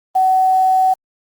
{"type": "tone with quantisation", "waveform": "sine", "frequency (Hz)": 753, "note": "F#5", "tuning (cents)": 30, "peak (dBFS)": -10, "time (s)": [0.15, 0.94], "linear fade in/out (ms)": 10, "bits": 6, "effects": ["Opus 32 kbps"]}